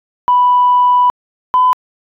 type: tone pair in turn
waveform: sine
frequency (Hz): 987.8 / 1006.8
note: B5 / B5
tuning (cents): 0 / +33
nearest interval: unison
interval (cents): 33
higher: second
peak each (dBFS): -6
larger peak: neither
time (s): 0.28-1.1 / 1.54-1.73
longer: first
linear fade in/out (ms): 0
effects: tanh soft clip ceiling -2 dBFS